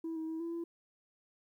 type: tone with pitch steps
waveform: sine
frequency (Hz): 327 / 319.2 / 322.2 / 335.3 / 337.3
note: E4 / D#4 / E4 / E4 / E4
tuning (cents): -14 / +44 / -39 / +30 / +40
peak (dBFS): -34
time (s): 0.04-0.64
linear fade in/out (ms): 5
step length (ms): 120
effects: tanh soft clip ceiling -34 dBFS + 12-bit